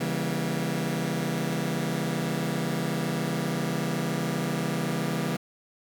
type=chord; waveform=sawtooth; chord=C# diminished seventh; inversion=none; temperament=just; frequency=138.59 / 166.31 / 199.57 / 239.5 Hz; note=C#3 / E3 / G3 / Bb3; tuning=0 / +16 / +31 / +47 cents; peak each=-29 / -26 / -29 / -29 dBFS; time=0-5.37 s; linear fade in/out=10 ms; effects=none